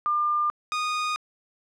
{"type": "tone pair in turn", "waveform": ["sine", "sawtooth"], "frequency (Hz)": [1200, 1234.4], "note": ["D6", "D#6"], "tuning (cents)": [37, -14], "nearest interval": "unison", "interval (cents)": 49, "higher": "second", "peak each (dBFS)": -21, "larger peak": "neither", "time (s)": [[0.06, 0.5], [0.72, 1.16]], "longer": "neither", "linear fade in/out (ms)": 0, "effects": ["low-pass 6000 Hz 12 dB/octave"]}